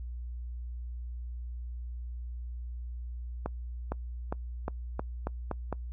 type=accelerating click train; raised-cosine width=1 ms; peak=-18 dBFS; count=8; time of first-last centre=3.46-5.727 s; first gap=460 ms; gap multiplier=0.88; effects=noise-tail reverb RT60 0.1 s tail -26 dB re dry + added 60 Hz sine -36 dBFS peak until 5.92 s